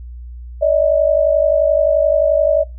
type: tone pair together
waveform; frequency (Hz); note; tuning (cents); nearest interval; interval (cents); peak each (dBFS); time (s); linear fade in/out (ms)
sine; 579 / 630.5; D5 / D#5; -25 / +23; minor second; 148; -13 / -14; 0.61-2.64; 20
effects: noise-tail reverb RT60 0.2 s tail -17 dB re dry + added 60 Hz sine -29 dBFS peak until 2.78 s